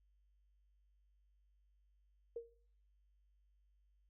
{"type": "tone with exponential decay", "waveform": "sine", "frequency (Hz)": 466.2, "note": "A#4", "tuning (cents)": 0, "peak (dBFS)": -38, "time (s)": [2.36, 2.54], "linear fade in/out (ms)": 5, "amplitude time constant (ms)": 38, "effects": ["noise-tail reverb RT60 0.5 s tail -18 dB re dry", "added 50 Hz sine -70 dBFS peak until 4.09 s"]}